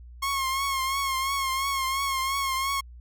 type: tone with vibrato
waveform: sawtooth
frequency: 1082 Hz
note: C#6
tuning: 42 cents flat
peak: -21 dBFS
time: 0.22-2.81 s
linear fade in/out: 10 ms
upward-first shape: triangle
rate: 2.9 Hz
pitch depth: 55 cents each way
effects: added 60 Hz sine -42 dBFS peak until 3 s + MP3 96 kbps